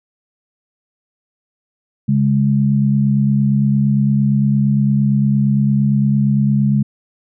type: tone pair together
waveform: sine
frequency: 137.96 / 206.7 Hz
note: C#3 / G#3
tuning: -8 / -8 cents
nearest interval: perfect fifth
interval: 700 cents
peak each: -14 dBFS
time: 2.08-6.83 s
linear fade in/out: 10 ms
effects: none